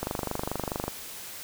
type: click train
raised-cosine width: 1 ms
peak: -15 dBFS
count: 22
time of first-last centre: 0.03-0.88 s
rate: 24.7 Hz
effects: white hiss -41 dBFS RMS until 1.43 s